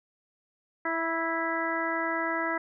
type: harmonic tone with a mistuned harmonic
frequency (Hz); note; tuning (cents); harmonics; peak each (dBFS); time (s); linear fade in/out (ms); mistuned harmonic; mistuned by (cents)
329.6; E4; 0; 1 / 2 / 3 / 4 / 5 / 6; -34 / -34 / -34 / -34 / -34 / -34; 0.85-2.58; 5; 3; -16
effects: none